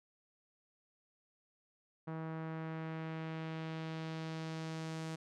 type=tone with low-pass filter sweep; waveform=sawtooth; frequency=160.5 Hz; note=E3; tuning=46 cents flat; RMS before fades=-42 dBFS; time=2.07-5.16 s; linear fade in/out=10 ms; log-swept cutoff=1300 to 7800 Hz; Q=1.1; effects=none

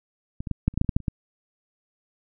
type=clicks; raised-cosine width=5 ms; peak=-19 / -19 / -13 / -7 / -30 / -10 / -6 / -25 / -9 / -7 / -28 / -12 dBFS; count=12; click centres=0.405 / 0.472 / 0.513 / 0.68 / 0.74 / 0.776 / 0.814 / 0.846 / 0.892 / 0.965 / 1.003 / 1.082 s; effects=none

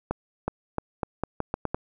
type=accelerating click train; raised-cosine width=1 ms; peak=-12 dBFS; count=9; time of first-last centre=0.11-1.745 s; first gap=370 ms; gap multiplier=0.82; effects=none

